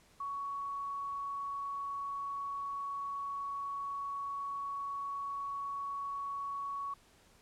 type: tone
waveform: sine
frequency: 1118 Hz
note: C#6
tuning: 14 cents sharp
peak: -36 dBFS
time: 0.2-6.94 s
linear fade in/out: 5 ms
effects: pink hiss -64 dBFS RMS until 7.41 s + low-pass 11000 Hz 12 dB/octave